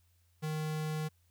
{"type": "tone", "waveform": "square", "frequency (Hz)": 155, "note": "D#3", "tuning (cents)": -6, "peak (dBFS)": -34, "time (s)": [0.42, 1.09], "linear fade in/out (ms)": 20, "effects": ["added 86 Hz sine -67 dBFS peak until 1.3 s", "white hiss -75 dBFS RMS until 1.3 s"]}